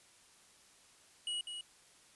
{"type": "tone with echo", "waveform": "square", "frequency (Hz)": 2911, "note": "F#7", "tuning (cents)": -29, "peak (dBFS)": -36, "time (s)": [1.27, 1.41], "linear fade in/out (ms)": 2, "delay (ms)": 200, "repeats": 1, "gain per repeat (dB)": -6, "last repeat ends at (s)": 1.61, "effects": ["white hiss -63 dBFS RMS until 2.15 s", "resampled to 24000 Hz"]}